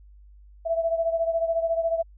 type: beating tone pair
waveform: sine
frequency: 659.3 / 673.3 Hz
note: E5 / E5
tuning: 0 / +36 cents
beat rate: 14 Hz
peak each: -23 / -28 dBFS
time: 0.65-2.03 s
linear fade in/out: 20 ms
effects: added 50 Hz sine -47 dBFS peak until 2.17 s